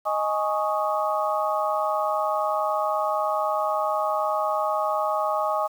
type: harmonic tone with a mistuned harmonic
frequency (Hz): 207.9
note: G#3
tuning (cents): +2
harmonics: 3 / 4 / 5 / 6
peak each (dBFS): -26 / -27 / -28 / -29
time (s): 0.05-5.68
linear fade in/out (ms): 20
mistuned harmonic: 5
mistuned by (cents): +110
effects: 8-bit